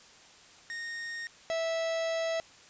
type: tone pair in turn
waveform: 45% pulse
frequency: 1852 / 656 Hz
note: A#6 / E5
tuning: -12 / -9 cents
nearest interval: octave + tritone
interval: 1797 cents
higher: first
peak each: -36 / -29 dBFS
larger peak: second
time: 0.7-1.27 / 1.5-2.4 s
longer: second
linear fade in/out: 0 ms
effects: white hiss -55 dBFS RMS until 2.69 s + resampled to 16000 Hz